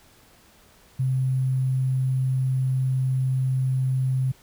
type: tone with sample-and-hold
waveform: sine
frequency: 130.5 Hz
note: C3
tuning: 4 cents flat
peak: -20 dBFS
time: 0.99-4.32 s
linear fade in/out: 10 ms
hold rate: 11025 Hz
effects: pink hiss -55 dBFS RMS until 4.42 s